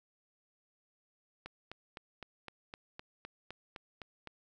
click train, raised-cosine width 0.3 ms, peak -28 dBFS, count 12, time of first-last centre 1.46-4.273 s, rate 3.91 Hz, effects none

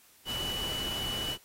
sine tone in noise, 2960 Hz, F#7, in tune, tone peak -33 dBFS, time 0.25-1.38 s, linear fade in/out 50 ms, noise pink, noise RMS -39 dBFS, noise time 0.25-1.38 s, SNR +3 dB, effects white hiss -60 dBFS RMS until 1.44 s + AAC 48 kbps

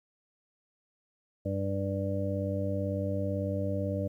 harmonic tone, 98 Hz, G2, in tune, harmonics 1 / 2 / 3 / 5 / 6, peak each -32 / -36 / -37 / -38 / -35 dBFS, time 1.45-4.08 s, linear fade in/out 10 ms, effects 11-bit

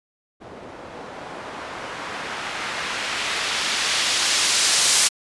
blue noise with low-pass filter sweep, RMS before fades -24 dBFS, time 0.4-5.09 s, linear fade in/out 20 ms, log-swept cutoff 460 to 7700 Hz, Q 0.75, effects resampled to 24000 Hz

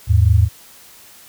sine tone pair together, 80.75 / 105.4 Hz, E2 / G#2, -35 / +26 cents, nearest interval perfect fourth, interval 461 cents, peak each -12 dBFS, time 0.07-0.49 s, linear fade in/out 50 ms, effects white hiss -44 dBFS RMS until 1.28 s

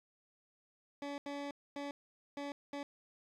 20% pulse tone bursts at uneven times, 284.6 Hz, C#4, 46 cents sharp, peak -35 dBFS, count 5, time 1.02-1.18 / 1.26-1.51 / 1.76-1.91 / 2.37-2.52 / 2.73-2.83 s, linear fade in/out 2 ms, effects low-pass 5000 Hz 12 dB/octave + 12-bit

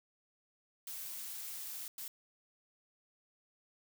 blue noise bursts at uneven times, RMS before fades -44 dBFS, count 2, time 0.87-1.88 / 1.98-2.08 s, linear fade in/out 2 ms, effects none

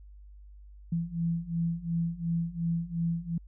sine beating tone pair, 166.4 / 169.2 Hz, E3 / E3, +17 / +45 cents, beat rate 2.8 Hz, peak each -32 / -30 dBFS, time 0.92-3.38 s, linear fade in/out 5 ms, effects added 50 Hz sine -47 dBFS peak until 3.47 s

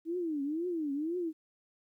sine tone with vibrato, 316.2 Hz, D#4, 28 cents sharp, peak -31 dBFS, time 0.05-1.33 s, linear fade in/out 50 ms, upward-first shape triangle, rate 2 Hz, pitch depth 260 cents each way, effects 12-bit

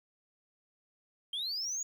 sine linear sweep, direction up, 3136 to 6860 Hz, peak -31 dBFS, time 1.33-1.83 s, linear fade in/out 5 ms, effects tanh soft clip ceiling -32 dBFS + 11-bit

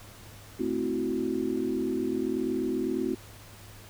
sine chord, F# half-diminished seventh, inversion first, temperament equal, 220 / 261.6 / 329.6 / 370 Hz, A3 / C4 / E4 / F#4, 0 / 0 / 0 / 0 cents, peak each -35 / -31 / -32 / -31 dBFS, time 0.59-3.15 s, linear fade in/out 10 ms, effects added 103 Hz sine -50 dBFS peak until 3.89 s + pink hiss -50 dBFS RMS until 3.89 s

